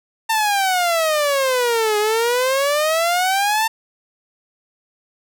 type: exponential two-way sweep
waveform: sawtooth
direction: down then up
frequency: 904 to 415.3 to 904 Hz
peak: -12 dBFS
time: 0.29-3.68 s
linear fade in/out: 10 ms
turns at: 1.98 s
effects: none